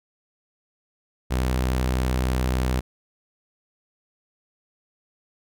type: tone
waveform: sawtooth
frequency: 63.4 Hz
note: B1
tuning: 46 cents sharp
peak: -17 dBFS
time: 1.3-2.81 s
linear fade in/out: 20 ms
effects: none